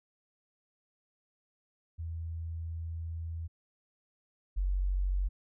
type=tone pair in turn; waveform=sine; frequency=82.41 / 46.71 Hz; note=E2 / F#1; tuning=0 / +17 cents; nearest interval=minor seventh; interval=983 cents; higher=first; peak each=-35 / -27 dBFS; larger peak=second; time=1.98-3.48 / 4.56-5.29 s; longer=first; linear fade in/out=20 ms; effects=none